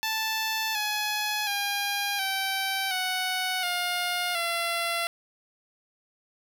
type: tone with pitch steps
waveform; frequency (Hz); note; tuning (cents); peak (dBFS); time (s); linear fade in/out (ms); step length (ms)
10% pulse; 880 / 843.2 / 807.9 / 774.1 / 741.7 / 710.7 / 680.9; A5 / G#5 / G#5 / G5 / F#5 / F5 / F5; 0 / +26 / -48 / -22 / +4 / +30 / -44; -18; 0.03-5.07; 0; 720
effects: none